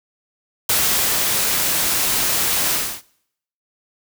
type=noise with ADSR envelope; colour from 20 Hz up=white; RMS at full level=-17 dBFS; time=0.69-3.02 s; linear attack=5 ms; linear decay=470 ms; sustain=-2 dB; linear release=300 ms; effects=noise-tail reverb RT60 0.7 s tail -22 dB re dry